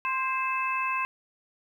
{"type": "harmonic tone with a mistuned harmonic", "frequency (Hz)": 523.3, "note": "C5", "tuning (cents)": 0, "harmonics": [2, 3, 4, 5], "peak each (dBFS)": [-28, -37, -39, -30], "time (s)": [0.05, 1.05], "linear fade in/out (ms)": 0, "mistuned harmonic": 3, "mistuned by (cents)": 26, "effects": ["10-bit"]}